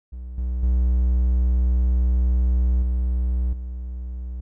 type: tone with level steps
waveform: triangle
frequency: 61.74 Hz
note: B1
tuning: in tune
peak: -29 / -20 / -14 / -17 / -26 dBFS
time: 0.12-4.41 s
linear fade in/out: 10 ms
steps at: 0.38 / 0.63 / 2.82 / 3.53 s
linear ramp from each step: 2 ms
effects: none